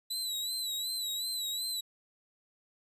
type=tone with vibrato; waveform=sawtooth; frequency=3951 Hz; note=B7; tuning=in tune; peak=-30 dBFS; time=0.1-1.81 s; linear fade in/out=10 ms; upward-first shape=sine; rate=2.7 Hz; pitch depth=70 cents each way; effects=resampled to 32000 Hz